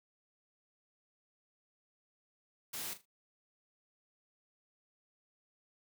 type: noise with echo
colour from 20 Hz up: white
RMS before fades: -41 dBFS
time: 2.73-2.94 s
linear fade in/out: 10 ms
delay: 39 ms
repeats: 3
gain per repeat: -12 dB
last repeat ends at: 3.057 s
effects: none